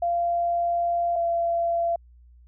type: tone pair in turn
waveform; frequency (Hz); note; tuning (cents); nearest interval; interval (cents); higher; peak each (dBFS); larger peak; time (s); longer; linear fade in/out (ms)
sine; 690 / 680.9; F5 / F5; -21 / -44; unison; 23; first; -21; neither; 0.02-1.16 / 1.16-1.96; first; 5
effects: added 60 Hz sine -49 dBFS peak until 2.47 s